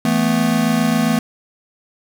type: chord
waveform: square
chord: E suspended fourth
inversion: none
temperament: just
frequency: 164.81 / 219.8 / 247.2 Hz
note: E3 / A3 / B3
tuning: 0 / -2 / +2 cents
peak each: -22 / -18 / -19 dBFS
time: 0.05-1.19 s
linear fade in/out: 2 ms
effects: none